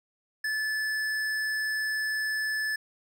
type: tone with tanh clipping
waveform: sine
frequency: 1737 Hz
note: A6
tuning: 23 cents flat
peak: -29 dBFS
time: 0.44-2.76 s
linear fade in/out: 5 ms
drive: 14 dB
effects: none